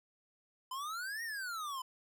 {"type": "exponential two-way sweep", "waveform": "square", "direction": "up then down", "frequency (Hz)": [1008, 1892, 1008], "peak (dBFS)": -39, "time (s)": [0.71, 1.82], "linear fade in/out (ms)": 5, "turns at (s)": 1.23, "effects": []}